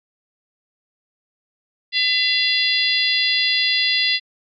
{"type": "harmonic tone with a mistuned harmonic", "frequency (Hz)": 686, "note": "F5", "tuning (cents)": -31, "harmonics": [3, 4, 5, 6, 7], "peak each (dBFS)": [-22, -22, -22, -22, -22], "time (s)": [1.92, 4.2], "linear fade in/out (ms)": 50, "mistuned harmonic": 3, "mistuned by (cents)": -37, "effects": ["MP3 48 kbps"]}